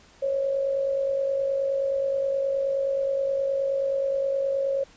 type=tone with amplitude modulation; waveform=sine; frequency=547 Hz; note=C#5; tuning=23 cents flat; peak=-20 dBFS; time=0.22-4.84 s; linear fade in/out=10 ms; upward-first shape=sine; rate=49.5 Hz; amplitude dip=50%; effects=pink hiss -54 dBFS RMS until 4.96 s + resampled to 16000 Hz